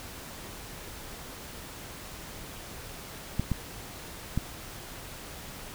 clicks, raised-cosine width 5 ms, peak -14 dBFS, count 3, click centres 3.396 / 3.517 / 4.376 s, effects pink hiss -43 dBFS RMS until 5.74 s

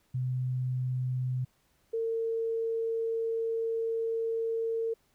sine tone pair in turn, 127.4 / 454 Hz, C3 / A#4, -46 / -46 cents, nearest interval octave + minor seventh, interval 2200 cents, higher second, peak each -28 / -28 dBFS, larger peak neither, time 0.14-1.45 / 1.93-4.94 s, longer second, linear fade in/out 10 ms, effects pink hiss -70 dBFS RMS until 5.14 s

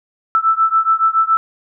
sine beating tone pair, 1318.5 / 1325.6 Hz, E6 / E6, 0 / +9 cents, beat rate 7.1 Hz, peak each -14 / -15 dBFS, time 0.35-1.37 s, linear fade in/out 0 ms, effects none

